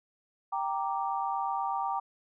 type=chord; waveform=sine; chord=G minor; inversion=none; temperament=equal; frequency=784 / 932.3 / 1174.7 Hz; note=G5 / Bb5 / D6; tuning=0 / 0 / 0 cents; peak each=-32 / -33 / -35 dBFS; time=0.52-2 s; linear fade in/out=10 ms; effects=none